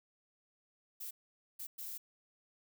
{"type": "noise bursts at uneven times", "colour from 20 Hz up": "violet", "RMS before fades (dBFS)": -44, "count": 3, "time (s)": [[1, 1.11], [1.59, 1.67], [1.78, 1.98]], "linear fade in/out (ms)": 10, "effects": []}